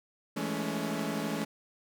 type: chord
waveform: sawtooth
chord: A major seventh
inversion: second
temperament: equal with one note detuned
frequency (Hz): 164.81 / 207.7 / 220 / 281.5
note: E3 / G#3 / A3 / C#4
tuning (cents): 0 / 0 / 0 / +27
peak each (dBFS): -34 / -33 / -33 / -32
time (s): 0.36-1.45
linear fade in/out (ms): 10
effects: none